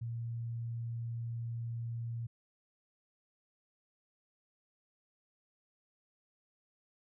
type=tone; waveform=sine; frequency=116.54 Hz; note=A#2; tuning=in tune; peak=-36 dBFS; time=0.01-2.27 s; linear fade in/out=10 ms; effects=none